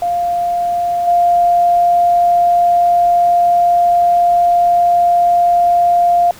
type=tone with level steps; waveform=sine; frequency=698.5 Hz; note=F5; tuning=in tune; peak=-13 / -8 dBFS; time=0.02-6.31 s; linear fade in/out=2 ms; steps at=1.07 s; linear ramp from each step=10 ms; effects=pink hiss -38 dBFS RMS until 6.39 s